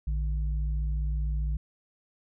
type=tone pair together; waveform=sine; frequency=57.55 / 151.1 Hz; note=A#1 / D3; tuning=-22 / +50 cents; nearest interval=octave + perfect fourth; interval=1672 cents; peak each=-26 / -37 dBFS; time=0.07-1.57 s; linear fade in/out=5 ms; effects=none